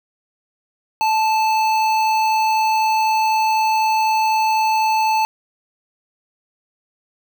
square tone with notch filter, 876 Hz, A5, 8 cents flat, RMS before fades -17 dBFS, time 1.01-5.25 s, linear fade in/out 0 ms, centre 10000 Hz, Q 0.64, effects none

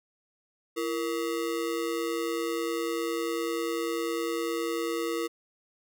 square ring-modulated tone, 401.4 Hz, G4, 41 cents sharp, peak -26 dBFS, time 0.76-5.28 s, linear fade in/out 20 ms, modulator 65 Hz, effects none

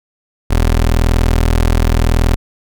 25% pulse tone, 40.86 Hz, E1, 14 cents flat, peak -6 dBFS, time 0.5-2.36 s, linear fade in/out 10 ms, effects none

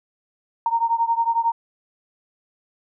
sine beating tone pair, 920 / 931 Hz, A#5 / A#5, -23 / -2 cents, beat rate 11 Hz, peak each -20 / -22 dBFS, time 0.66-1.52 s, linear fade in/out 2 ms, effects none

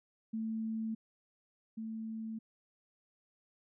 sine tone pair in turn, 222 / 222 Hz, A3 / A3, +16 / +16 cents, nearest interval unison, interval 0 cents, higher neither, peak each -34 / -38 dBFS, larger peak first, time 0.33-0.95 / 1.77-2.39 s, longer neither, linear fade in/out 10 ms, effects none

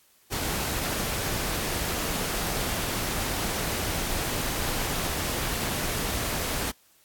pink noise, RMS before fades -29 dBFS, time 0.31-6.72 s, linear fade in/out 20 ms, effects white hiss -61 dBFS RMS until 7.04 s + AAC 64 kbps

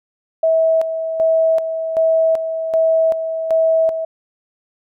sine tone with tremolo, 648 Hz, E5, 30 cents flat, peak -11 dBFS, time 0.43-4.05 s, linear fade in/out 5 ms, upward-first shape square, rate 1.3 Hz, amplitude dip 60%, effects none

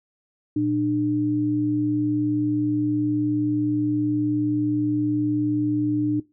sine tone pair together, 119.06 / 300 Hz, A#2 / D4, +37 / +37 cents, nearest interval octave + major third, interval 1600 cents, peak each -29 / -19 dBFS, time 0.56-6.2 s, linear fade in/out 5 ms, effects noise-tail reverb RT60 0.2 s tail -17 dB re dry

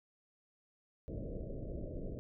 pink low-pass noise, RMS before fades -42 dBFS, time 1.08-2.19 s, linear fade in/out 0 ms, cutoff 630 Hz, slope 96 dB/octave, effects none

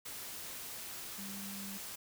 sine tone in noise, 197.9 Hz, G3, 17 cents sharp, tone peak -45 dBFS, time 1.18-1.78 s, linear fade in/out 10 ms, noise white, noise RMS -45 dBFS, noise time 0.05-1.96 s, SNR -3 dB, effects none

